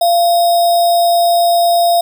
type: tone with sample-and-hold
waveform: sine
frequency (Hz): 689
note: F5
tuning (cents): -24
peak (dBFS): -8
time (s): 0.01-2.01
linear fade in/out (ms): 5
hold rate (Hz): 4410
effects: none